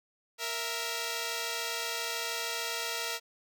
5% pulse tone pair together, 466 / 659 Hz, A#4 / E5, -1 / -1 cents, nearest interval tritone, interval 600 cents, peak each -23 / -25 dBFS, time 0.38-3.2 s, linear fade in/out 50 ms, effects none

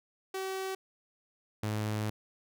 sawtooth tone pair in turn, 381.6 / 106.83 Hz, G4 / G#2, -47 / +49 cents, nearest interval octave + minor seventh, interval 2204 cents, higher first, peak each -30 / -27 dBFS, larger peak second, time 0.34-0.75 / 1.63-2.1 s, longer second, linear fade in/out 5 ms, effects none

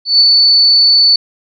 sine tone with ADSR envelope, 4482 Hz, C#8, 18 cents sharp, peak -3 dBFS, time 0.05-1.16 s, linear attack 150 ms, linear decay 24 ms, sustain -2 dB, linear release 3 ms, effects none

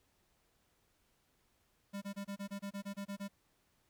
square tone bursts, 199.7 Hz, G3, 32 cents sharp, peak -40 dBFS, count 12, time 1.93-3.284 s, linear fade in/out 20 ms, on 89 ms, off 26 ms, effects pink hiss -75 dBFS RMS until 3.89 s

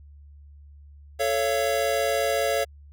square chord, A augmented, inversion none, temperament equal with one note detuned, 440 / 554.4 / 681.3 Hz, A4 / C#5 / E#5, 0 / 0 / -43 cents, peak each -29 / -26 / -27 dBFS, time 1.19-2.65 s, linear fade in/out 20 ms, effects added 72 Hz sine -45 dBFS peak until 2.92 s

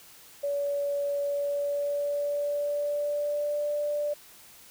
sine tone with pitch glide, 570 to 588.1 Hz, C#5 to D5, +48 to +2 cents, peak -26 dBFS, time 0.43-4.14 s, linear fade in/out 10 ms, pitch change +54 cents, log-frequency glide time 1.2-3.62 s, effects white hiss -52 dBFS RMS until 4.7 s

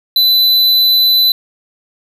square tone, 4004 Hz, B7, 23 cents sharp, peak -8 dBFS, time 0.16-1.32 s, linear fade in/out 2 ms, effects 8-bit

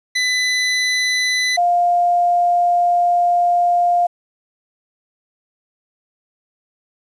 25% pulse / sine tone pair in turn, 2001 / 702 Hz, B6 / F5, +22 / +9 cents, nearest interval octave + tritone, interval 1813 cents, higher first, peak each -12 dBFS, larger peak neither, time 0.15-1.57 / 1.57-4.07 s, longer second, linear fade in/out 10 ms, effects resampled to 22050 Hz + 8-bit

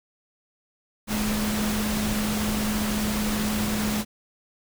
sine tone in noise, 212 Hz, G#3, 36 cents sharp, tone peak -25 dBFS, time 1.07-4.05 s, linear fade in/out 50 ms, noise pink, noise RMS -29 dBFS, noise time 1.07-4.05 s, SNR +1 dB, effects none

